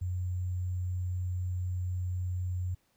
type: tone with sample-and-hold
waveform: sine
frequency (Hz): 90.4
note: F#2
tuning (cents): -40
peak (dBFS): -30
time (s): 0.01-2.75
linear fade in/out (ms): 10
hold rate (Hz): 7350
effects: pink hiss -72 dBFS RMS until 2.96 s